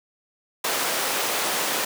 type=high-pass noise; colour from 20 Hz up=pink; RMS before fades=-25 dBFS; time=0.64-1.85 s; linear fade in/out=5 ms; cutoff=460 Hz; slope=12 dB/octave; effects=none